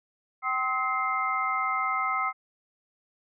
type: tone cluster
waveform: sine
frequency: 769 / 1045 / 1281 / 2095 Hz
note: G5 / C6 / E6 / C7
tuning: -33 / -2 / -50 / +2 cents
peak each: -33 / -33 / -27 / -32 dBFS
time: 0.42-2.33 s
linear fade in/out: 50 ms
effects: none